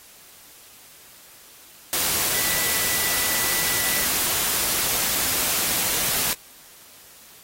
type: tone in noise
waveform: sine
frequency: 1973 Hz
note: B6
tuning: 2 cents flat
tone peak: -32 dBFS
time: 2.34-4.05 s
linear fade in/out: 0 ms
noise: white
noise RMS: -23 dBFS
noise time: 1.93-6.33 s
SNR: -12 dB
effects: white hiss -48 dBFS RMS until 7.43 s + AAC 48 kbps